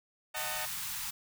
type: chord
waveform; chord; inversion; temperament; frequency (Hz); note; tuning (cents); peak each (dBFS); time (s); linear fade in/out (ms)
15% pulse; D# diminished; none; just; 622.3 / 746.7 / 896; D#5 / F#5 / A5; 0 / +16 / +31; -35; 0.34-0.66; 10
type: band-stop noise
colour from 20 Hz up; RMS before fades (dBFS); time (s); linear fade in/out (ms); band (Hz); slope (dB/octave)
white; -38; 0.36-1.11; 10; 200 to 800; 96
effects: none